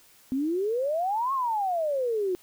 sine exponential two-way sweep, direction up then down, 253.3 to 1108.7 to 353.9 Hz, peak -24 dBFS, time 0.32-2.35 s, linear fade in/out 0 ms, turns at 1.33 s, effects white hiss -57 dBFS RMS until 2.42 s

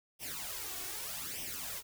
white noise with flanger, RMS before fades -41 dBFS, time 0.19-1.83 s, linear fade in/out 50 ms, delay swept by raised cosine 0.35 to 2.75 ms, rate 0.82 Hz, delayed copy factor +0.75, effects none

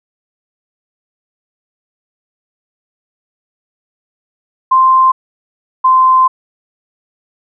sine tone pair in turn, 1045 / 1037.2 Hz, C6 / C6, -2 / -15 cents, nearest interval unison, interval 13 cents, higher first, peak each -5 dBFS, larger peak neither, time 4.71-5.12 / 5.84-6.28 s, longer second, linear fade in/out 10 ms, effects none

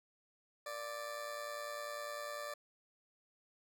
20% pulse tone with amplitude modulation, 587.3 Hz, D5, in tune, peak -34 dBFS, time 0.66-2.54 s, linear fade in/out 5 ms, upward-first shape sine, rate 110 Hz, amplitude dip 55%, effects none

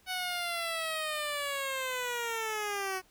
10% pulse linear sweep, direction down, 746 to 370 Hz, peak -24 dBFS, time 0.06-3.02 s, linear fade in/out 50 ms, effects pink hiss -64 dBFS RMS until 3.1 s

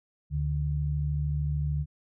sine tone pair together, 73.42 / 146.84 Hz, D2 / D3, 0 / 0 cents, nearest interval octave, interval 1200 cents, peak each -29 / -28 dBFS, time 0.3-1.86 s, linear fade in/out 50 ms, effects none

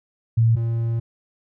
sine / triangle tone pair in turn, 114.3 / 115.43 Hz, A#2 / A#2, -34 / -17 cents, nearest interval unison, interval 17 cents, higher second, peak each -13 / -18 dBFS, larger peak first, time 0.37-0.56 / 0.56-1 s, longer second, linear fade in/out 10 ms, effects none

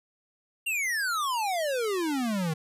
square exponential sweep, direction down, 2829 to 151.9 Hz, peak -27 dBFS, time 0.66-2.54 s, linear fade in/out 10 ms, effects resampled to 32000 Hz

